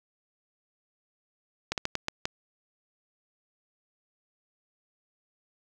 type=slowing click train; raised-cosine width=0.2 ms; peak=-11 dBFS; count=6; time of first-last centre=1.72-2.255 s; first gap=58 ms; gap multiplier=1.31; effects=none